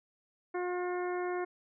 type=harmonic tone; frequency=358.2 Hz; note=F4; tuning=44 cents sharp; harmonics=1 / 2 / 3 / 4 / 5 / 6; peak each=-33 / -39 / -43 / -45 / -47 / -49 dBFS; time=0.54-1.45 s; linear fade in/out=10 ms; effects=none